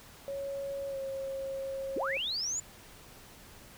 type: tone with pitch glide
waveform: sine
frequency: 554 to 540.7 Hz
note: C#5 to C#5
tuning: -1 to -43 cents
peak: -34 dBFS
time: 0.28-2.17 s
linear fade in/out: 0 ms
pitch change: -42 cents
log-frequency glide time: 0.89-0.97 s
type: linear sweep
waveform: sine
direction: up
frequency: 199.8 to 7170 Hz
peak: -31 dBFS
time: 1.96-2.6 s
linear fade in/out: 5 ms
effects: pink hiss -53 dBFS RMS until 3.77 s